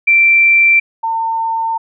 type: tone pair in turn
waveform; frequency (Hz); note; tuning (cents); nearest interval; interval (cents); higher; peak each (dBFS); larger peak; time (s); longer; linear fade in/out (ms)
sine; 2349 / 904.1; D7 / A5; 0 / +47; octave + perfect fourth; 1653; first; -6 / -14; first; 0.07-0.8 / 1.03-1.78; second; 10
effects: none